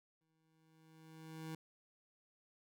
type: tone with exponential growth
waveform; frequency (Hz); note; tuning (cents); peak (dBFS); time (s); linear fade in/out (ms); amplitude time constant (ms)
25% pulse; 159.6; D#3; +44; -39; 0.21-1.55; 2; 290
effects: none